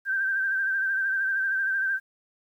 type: tone with vibrato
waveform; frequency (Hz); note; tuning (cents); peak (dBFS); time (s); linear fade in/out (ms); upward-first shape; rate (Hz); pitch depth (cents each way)
sine; 1568; G6; 0; -23; 0.05-2; 50; sine; 13; 43
effects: 10-bit